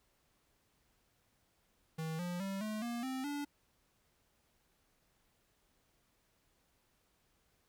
square tone with pitch steps, 160 / 176.51 / 194.72 / 214.8 / 237 / 261.4 / 288.4 Hz, D#3 / F3 / G3 / A3 / A#3 / C4 / D4, +49 / +19 / -11 / -41 / +29 / -1 / -31 cents, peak -38 dBFS, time 1.98-3.45 s, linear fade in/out 10 ms, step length 210 ms, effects pink hiss -75 dBFS RMS until 7.68 s

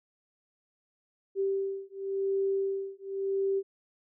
sine beating tone pair, 390 / 390.92 Hz, G4 / G4, -9 / -5 cents, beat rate 0.92 Hz, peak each -31 dBFS, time 1.35-3.63 s, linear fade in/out 50 ms, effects none

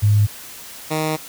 sine / 10% pulse tone pair in turn, 104.2 / 156.12 Hz, G#2 / D#3, +6 / +6 cents, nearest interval perfect fifth, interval 700 cents, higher second, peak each -11 dBFS, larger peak neither, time 0.02-0.27 / 0.9-1.17 s, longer second, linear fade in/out 20 ms, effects white hiss -37 dBFS RMS until 1.28 s

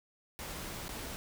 pink noise with dropouts, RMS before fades -42 dBFS, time 0.39-1.16 s, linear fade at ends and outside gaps 0 ms, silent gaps 0.882-0.891 s, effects none

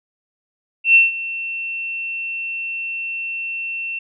sine tone with ADSR envelope, 2700 Hz, E7, 41 cents sharp, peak -6 dBFS, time 0.84-3.99 s, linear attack 110 ms, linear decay 160 ms, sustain -17 dB, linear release 6 ms, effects none

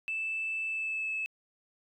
sine tone with pitch glide, 2637 to 2604 Hz, E7 to E7, 0 to -22 cents, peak -30 dBFS, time 0.08-1.26 s, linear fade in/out 0 ms, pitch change -22 cents, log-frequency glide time 0.67-1.13 s, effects tanh soft clip ceiling -26 dBFS

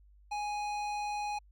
sine tone with hard clipping, 830.6 Hz, G#5, in tune, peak -35 dBFS, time 0.31-1.39 s, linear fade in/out 10 ms, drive 14 dB, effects added 50 Hz sine -57 dBFS peak until 1.51 s

